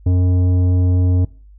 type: tone with tanh clipping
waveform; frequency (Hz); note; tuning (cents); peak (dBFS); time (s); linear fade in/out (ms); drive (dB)
sine; 90.4; F#2; -40; -13; 0.06-1.25; 5; 11
effects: noise-tail reverb RT60 0.4 s tail -21 dB re dry + added 50 Hz sine -40 dBFS peak until 1.58 s